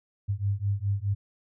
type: beating tone pair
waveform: sine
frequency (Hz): 98 / 102.8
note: G2 / G#2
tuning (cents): 0 / -17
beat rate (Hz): 4.8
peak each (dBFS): -28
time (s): 0.28-1.15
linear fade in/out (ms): 20
effects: none